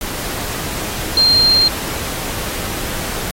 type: tone in noise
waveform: sine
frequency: 4186 Hz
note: C8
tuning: in tune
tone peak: -9 dBFS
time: 1.17-1.68 s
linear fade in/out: 2 ms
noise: pink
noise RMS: -24 dBFS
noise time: 0.01-3.31 s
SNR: +12 dB
effects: AAC 48 kbps